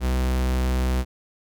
45% pulse tone, 63.6 Hz, C2, 48 cents flat, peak -20 dBFS, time 0-1.05 s, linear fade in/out 50 ms, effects none

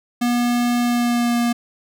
square tone with pitch glide, 241.4 to 237.7 Hz, B3 to A#3, -39 to +34 cents, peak -17 dBFS, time 0.21-1.53 s, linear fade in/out 10 ms, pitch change -27 cents, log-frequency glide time 0.8-1.38 s, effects none

